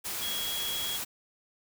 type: tone in noise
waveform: sine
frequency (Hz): 3322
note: G#7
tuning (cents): 0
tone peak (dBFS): -33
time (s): 0.21-0.98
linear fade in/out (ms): 20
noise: white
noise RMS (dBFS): -35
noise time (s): 0.04-1.05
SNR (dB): -1
effects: none